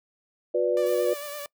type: chord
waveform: sine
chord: B minor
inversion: second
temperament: equal with one note detuned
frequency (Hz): 361.1 / 493.9 / 587.3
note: F#4 / B4 / D5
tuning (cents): -42 / 0 / 0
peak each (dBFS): -26 / -24 / -26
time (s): 0.54-1.14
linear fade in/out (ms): 10
type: tone with vibrato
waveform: sawtooth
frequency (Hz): 584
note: D5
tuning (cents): -10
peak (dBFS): -31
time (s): 0.77-1.46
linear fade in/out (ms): 0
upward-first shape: sine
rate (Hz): 8.9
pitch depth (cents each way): 37
type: noise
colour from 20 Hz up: blue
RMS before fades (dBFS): -42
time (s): 0.86-1.46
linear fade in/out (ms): 5
effects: noise-tail reverb RT60 0.1 s tail -23 dB re dry